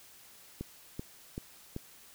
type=click train; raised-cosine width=3 ms; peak=-24 dBFS; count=4; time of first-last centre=0.61-1.764 s; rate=2.6 Hz; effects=white hiss -56 dBFS RMS until 2.14 s